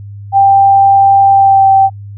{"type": "tone with pitch glide", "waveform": "sine", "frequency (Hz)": [788, 777.2], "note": ["G5", "G5"], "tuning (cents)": [9, -15], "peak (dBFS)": -3, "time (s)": [0.32, 1.9], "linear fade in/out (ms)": 50, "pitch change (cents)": -24, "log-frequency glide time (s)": [1.31, 1.7], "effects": ["noise-tail reverb RT60 0.1 s tail -25 dB re dry", "added 101 Hz sine -25 dBFS peak until 2.17 s"]}